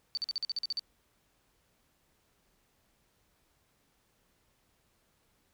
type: tone bursts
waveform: sine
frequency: 4571 Hz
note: D8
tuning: 48 cents flat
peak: -30 dBFS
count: 10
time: 0.15-0.794 s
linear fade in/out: 0 ms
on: 23 ms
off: 46 ms
effects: pink hiss -72 dBFS RMS until 5.53 s